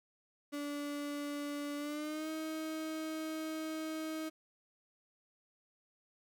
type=tone with pitch glide; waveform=35% pulse; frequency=289.4 to 315.6 Hz; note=D4 to D#4; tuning=-25 to +25 cents; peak=-36 dBFS; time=0.52-4.3 s; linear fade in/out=20 ms; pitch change=+150 cents; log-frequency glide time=1.77-2.3 s; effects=12-bit